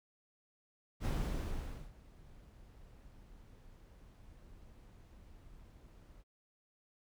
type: noise with ADSR envelope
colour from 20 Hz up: brown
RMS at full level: -33 dBFS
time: 1-6.24 s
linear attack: 54 ms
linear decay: 850 ms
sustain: -24 dB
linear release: 37 ms
effects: none